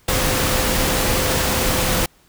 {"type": "tone in noise", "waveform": "sine", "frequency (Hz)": 515, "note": "C5", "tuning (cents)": -28, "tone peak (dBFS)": -27, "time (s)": [0.08, 2.06], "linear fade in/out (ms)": 5, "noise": "pink", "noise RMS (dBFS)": -19, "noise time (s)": [0.08, 2.06], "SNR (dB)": -11, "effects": ["pink hiss -55 dBFS RMS until 2.28 s"]}